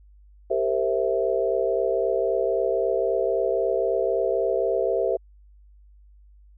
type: chord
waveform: sine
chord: C dominant seventh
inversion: second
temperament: equal with one note detuned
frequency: 392 / 459.5 / 523.3 / 659.3 Hz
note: G4 / Bb4 / C5 / E5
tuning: 0 / -25 / 0 / 0 cents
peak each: -26 dBFS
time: 0.5-5.17 s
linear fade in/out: 10 ms
effects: added 50 Hz sine -49 dBFS peak until 6.57 s